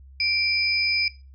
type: tone pair together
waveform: sine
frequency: 2349 / 4995 Hz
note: D7 / D#8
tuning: 0 / +6 cents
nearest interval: octave + minor second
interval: 1306 cents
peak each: -24 / -23 dBFS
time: 0.2-1.08 s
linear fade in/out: 2 ms
effects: noise-tail reverb RT60 0.3 s tail -18 dB re dry + added 67 Hz sine -44 dBFS peak until 1.34 s